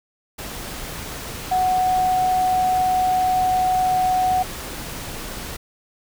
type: tone in noise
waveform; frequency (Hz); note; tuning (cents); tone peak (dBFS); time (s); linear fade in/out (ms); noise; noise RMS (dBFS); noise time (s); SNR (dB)
sine; 740; F#5; 0; -16; 1.51-4.43; 10; pink; -32; 0.38-5.57; +13
effects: none